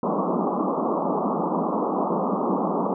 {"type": "band-pass noise", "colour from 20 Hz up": "pink", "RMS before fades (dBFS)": -24, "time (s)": [0.03, 2.94], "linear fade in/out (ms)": 2, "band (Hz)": [170, 1200], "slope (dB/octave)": 96, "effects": []}